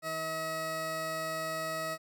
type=tone pair together; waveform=20% pulse; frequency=160 / 640 Hz; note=D#3 / D#5; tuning=+49 / +49 cents; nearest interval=2 octaves; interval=2400 cents; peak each=-39 / -29 dBFS; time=0.02-1.98 s; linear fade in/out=50 ms; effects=none